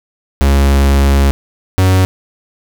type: tone pair in turn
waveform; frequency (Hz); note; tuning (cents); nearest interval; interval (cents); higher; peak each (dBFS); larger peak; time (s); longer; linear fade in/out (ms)
45% pulse; 69.3 / 93.49; C#2 / F#2; 0 / +18; perfect fourth; 518; second; -7; neither; 0.41-1.31 / 1.78-2.05; first; 0
effects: none